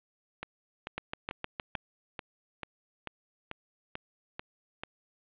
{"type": "two click trains", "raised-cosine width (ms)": 0.3, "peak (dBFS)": [-20, -17], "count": [11, 6], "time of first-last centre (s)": [[0.43, 4.835], [0.98, 1.753]], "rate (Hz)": [2.27, 6.47], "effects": ["resampled to 8000 Hz", "8-bit"]}